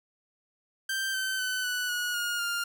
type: tone with pitch steps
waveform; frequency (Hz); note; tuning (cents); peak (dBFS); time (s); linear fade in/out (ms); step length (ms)
sawtooth; 1568 / 1539.3 / 1511.1 / 1483.4 / 1456.3 / 1429.6 / 1403.4; G6 / G6 / F#6 / F#6 / F#6 / F6 / F6; 0 / -32 / +36 / +4 / -28 / +40 / +8; -25; 0.89-2.64; 5; 250
effects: none